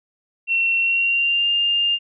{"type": "tone with pitch glide", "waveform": "sine", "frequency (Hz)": [2718, 2807], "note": ["F7", "F7"], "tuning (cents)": [-48, 8], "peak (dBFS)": -16, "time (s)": [0.47, 1.99], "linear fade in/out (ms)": 50, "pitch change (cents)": 56, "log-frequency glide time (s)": [0.79, 1.49], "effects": []}